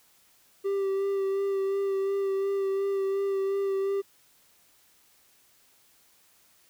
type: tone with vibrato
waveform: triangle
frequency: 392 Hz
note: G4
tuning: in tune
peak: -23 dBFS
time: 0.64-4.02 s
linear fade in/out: 20 ms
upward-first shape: sine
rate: 2.8 Hz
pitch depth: 19 cents each way
effects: white hiss -62 dBFS RMS until 6.69 s